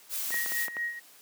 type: noise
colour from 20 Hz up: blue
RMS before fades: -33 dBFS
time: 0.09-0.69 s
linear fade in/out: 50 ms
type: clicks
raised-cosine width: 0.5 ms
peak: -23 dBFS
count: 6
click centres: 0.306 / 0.343 / 0.461 / 0.52 / 0.682 / 0.768 s
type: tone with tremolo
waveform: sine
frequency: 1887 Hz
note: A#6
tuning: 21 cents sharp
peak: -28 dBFS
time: 0.31-1 s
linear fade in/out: 20 ms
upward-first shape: sine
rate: 4.3 Hz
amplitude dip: 70%
effects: white hiss -55 dBFS RMS until 1.21 s + high-pass 200 Hz 12 dB/octave